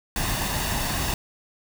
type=noise with comb filter; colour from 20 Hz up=pink; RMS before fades=-26 dBFS; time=0.16-1.14 s; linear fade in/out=2 ms; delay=1.1 ms; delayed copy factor=+0.5; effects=none